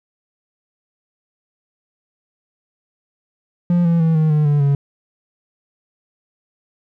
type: tone with pitch steps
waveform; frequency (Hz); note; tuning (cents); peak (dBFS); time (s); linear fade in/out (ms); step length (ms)
triangle; 174.6 / 168.46 / 162.53 / 156.81 / 151.3 / 145.97 / 140.84; F3 / E3 / E3 / D#3 / D#3 / D3 / C#3; 0 / +38 / -24 / +14 / -48 / -10 / +28; -10; 3.7-4.75; 2; 150
effects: none